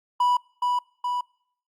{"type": "tone with echo", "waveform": "triangle", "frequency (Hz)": 983, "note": "B5", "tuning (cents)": -8, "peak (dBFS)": -16, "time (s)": [0.2, 0.37], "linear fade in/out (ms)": 5, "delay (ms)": 420, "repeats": 2, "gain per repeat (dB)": -3, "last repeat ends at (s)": 1.21, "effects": ["noise-tail reverb RT60 0.7 s tail -26 dB re dry", "Opus 48 kbps"]}